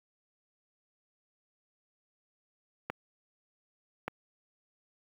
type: clicks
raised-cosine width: 0.5 ms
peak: -18 dBFS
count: 2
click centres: 2.9 / 4.08 s
effects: high-pass 100 Hz 12 dB/octave + 9-bit